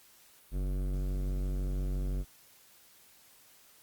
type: tone with hard clipping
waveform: sine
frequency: 47.01 Hz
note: F#1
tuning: 28 cents sharp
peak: -32 dBFS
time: 0.51-2.25 s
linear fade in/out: 50 ms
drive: 16 dB
effects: white hiss -60 dBFS RMS until 3.82 s + Opus 48 kbps